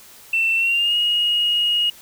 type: tone with pitch glide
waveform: sine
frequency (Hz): 2684 to 2877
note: E7 to F#7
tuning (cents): +31 to -49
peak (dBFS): -15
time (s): 0.33-1.9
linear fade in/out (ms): 5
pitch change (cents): +120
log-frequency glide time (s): 0.56-0.96
effects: tanh soft clip ceiling -11 dBFS + white hiss -45 dBFS RMS until 2.01 s